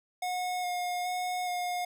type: tone with vibrato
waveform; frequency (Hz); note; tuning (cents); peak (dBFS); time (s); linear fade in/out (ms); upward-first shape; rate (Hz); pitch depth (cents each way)
square; 721; F#5; -45; -31; 0.22-1.85; 5; square; 1.2; 13
effects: none